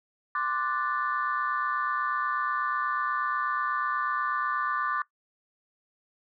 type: chord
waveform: sine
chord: D dominant seventh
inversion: third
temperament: equal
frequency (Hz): 1046.5 / 1174.7 / 1480 / 1760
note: C6 / D6 / F#6 / A6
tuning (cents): 0 / 0 / 0 / 0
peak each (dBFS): -34 / -28 / -33 / -34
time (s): 0.35-5.02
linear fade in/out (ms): 2
effects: noise-tail reverb RT60 0.1 s tail -18 dB re dry + tanh soft clip ceiling -16 dBFS